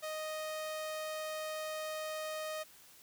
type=tone; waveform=sawtooth; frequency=622.3 Hz; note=D#5; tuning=in tune; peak=-34 dBFS; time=0.02-2.64 s; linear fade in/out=20 ms; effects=white hiss -59 dBFS RMS until 3.02 s